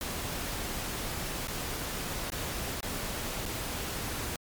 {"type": "noise with dropouts", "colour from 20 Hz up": "pink", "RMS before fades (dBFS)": -35, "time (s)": [0.01, 4.36], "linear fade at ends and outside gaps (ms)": 1, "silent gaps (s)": [[1.473, 1.481], [2.302, 2.32], [2.806, 2.829], [3.456, 3.461]], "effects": ["MP3 96 kbps"]}